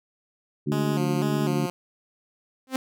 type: harmonic tone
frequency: 73.42 Hz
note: D2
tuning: in tune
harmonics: 2 / 3 / 4 / 5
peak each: -26 / -28 / -29 / -30 dBFS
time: 0.66-1.67 s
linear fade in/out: 20 ms
type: tone with vibrato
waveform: 10% pulse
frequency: 192.5 Hz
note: G3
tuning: 31 cents flat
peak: -21 dBFS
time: 0.72-1.7 s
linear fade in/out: 0 ms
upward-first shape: square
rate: 2 Hz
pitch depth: 140 cents each way
type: tone with exponential growth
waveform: sawtooth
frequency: 261.6 Hz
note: C4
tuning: in tune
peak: -16 dBFS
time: 2.67-2.76 s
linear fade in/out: 1 ms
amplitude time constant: 18 ms
effects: none